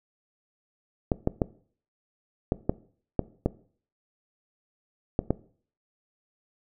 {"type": "clicks", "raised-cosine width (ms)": 2, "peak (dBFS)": -9, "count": 9, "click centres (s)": [1.118, 1.274, 1.418, 2.521, 2.695, 3.193, 3.46, 5.191, 5.306], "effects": ["noise-tail reverb RT60 0.5 s tail -19 dB re dry"]}